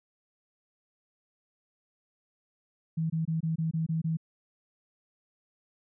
sine tone bursts, 161.6 Hz, E3, 34 cents flat, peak -26 dBFS, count 8, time 2.97-4.171 s, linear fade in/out 10 ms, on 130 ms, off 23 ms, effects none

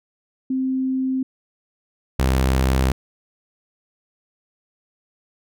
sine / sawtooth tone pair in turn, 261.6 / 65.4 Hz, C4 / C2, 0 / 0 cents, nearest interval 2 octaves, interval 2400 cents, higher first, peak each -19 / -12 dBFS, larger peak second, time 0.5-1.23 / 2.19-2.92 s, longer neither, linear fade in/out 5 ms, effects none

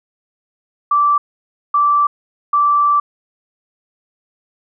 sine tone bursts at uneven times, 1166 Hz, D6, 13 cents flat, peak -10 dBFS, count 3, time 0.91-1.18 / 1.74-2.07 / 2.53-3 s, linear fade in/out 5 ms, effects none

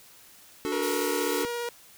square chord, D major, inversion none, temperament equal, 293.7 / 370 / 440 Hz, D4 / F#4 / A4, 0 / 0 / 0 cents, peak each -33 dBFS, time 0.65-1.45 s, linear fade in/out 0 ms
sawtooth tone with vibrato, 475.9 Hz, A#4, 36 cents sharp, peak -26 dBFS, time 0.72-1.69 s, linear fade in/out 2 ms, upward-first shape triangle, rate 17 Hz, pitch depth 10 cents each way
pink high-pass noise, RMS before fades -37 dBFS, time 0.82-1.44 s, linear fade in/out 10 ms, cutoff 5000 Hz, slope 12 dB/octave
effects white hiss -53 dBFS RMS until 1.97 s

